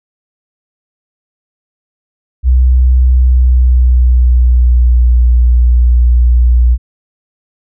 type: tone with pitch glide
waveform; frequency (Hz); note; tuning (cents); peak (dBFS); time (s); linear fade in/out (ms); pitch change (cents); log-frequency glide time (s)
sine; 63.1 to 60.29; B1 to B1; +38 to -41; -4; 2.43-6.78; 50; -79; 3.13-5.12
effects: none